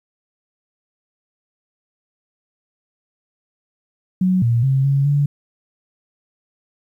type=tone with pitch steps; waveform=sine; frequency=184.9 / 117.5 / 134.3 / 138.6 / 143.6 Hz; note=F#3 / A#2 / C3 / C#3 / D3; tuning=-1 / +14 / +46 / 0 / -39 cents; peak=-13 dBFS; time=4.21-5.26 s; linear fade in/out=5 ms; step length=210 ms; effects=9-bit